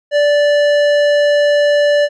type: tone with tanh clipping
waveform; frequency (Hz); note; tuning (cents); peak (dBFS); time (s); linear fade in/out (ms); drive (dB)
sine; 584; D5; -10; -11; 0.11-2.09; 50; 15
effects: none